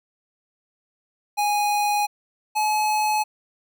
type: tone pair in turn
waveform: square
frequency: 828 / 852.8 Hz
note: G#5 / G#5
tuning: -5 / +46 cents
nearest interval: minor second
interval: 51 cents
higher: second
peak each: -20 dBFS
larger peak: neither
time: 1.37-2.07 / 2.55-3.24 s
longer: first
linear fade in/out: 20 ms
effects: none